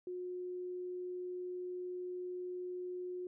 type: tone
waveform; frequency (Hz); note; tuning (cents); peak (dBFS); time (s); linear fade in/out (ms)
sine; 361.3; F#4; -41; -39; 0.07-3.27; 2
effects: none